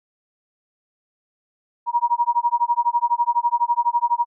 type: tone with tremolo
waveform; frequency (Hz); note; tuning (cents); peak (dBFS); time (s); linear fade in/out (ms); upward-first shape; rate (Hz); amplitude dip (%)
sine; 952; A#5; +36; -13; 1.86-4.26; 50; sine; 12; 100
effects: none